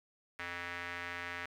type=tone with band-pass filter; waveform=square; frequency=87.31 Hz; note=F2; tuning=in tune; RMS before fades=-42 dBFS; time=0.39-1.46 s; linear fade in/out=5 ms; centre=1900 Hz; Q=2.6; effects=11-bit